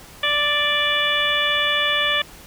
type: harmonic tone with a mistuned harmonic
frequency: 587.3 Hz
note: D5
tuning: in tune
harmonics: 1 / 2 / 3 / 4 / 5 / 6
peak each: -28 / -26 / -23 / -25 / -24 / -23 dBFS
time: 0.23-2.22 s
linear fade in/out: 5 ms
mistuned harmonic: 6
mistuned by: -34 cents
effects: pink hiss -43 dBFS RMS until 2.46 s